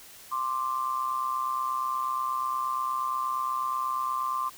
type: tone pair together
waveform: sine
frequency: 1048.6 / 1177 Hz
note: C6 / D6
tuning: +3 / +3 cents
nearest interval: major second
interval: 200 cents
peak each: -29 / -30 dBFS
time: 0.31-4.5 s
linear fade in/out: 20 ms
effects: white hiss -49 dBFS RMS until 4.57 s